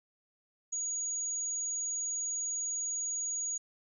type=tone; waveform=sine; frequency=6740 Hz; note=G#8; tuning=25 cents sharp; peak=-32 dBFS; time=0.72-3.58 s; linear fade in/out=10 ms; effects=none